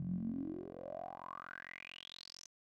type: tone with band-pass filter sweep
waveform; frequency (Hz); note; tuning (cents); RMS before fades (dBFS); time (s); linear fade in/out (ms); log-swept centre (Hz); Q
10% pulse; 44.39; F1; +29; -45; 0-2.47; 0; 150 to 6200; 9.2
effects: none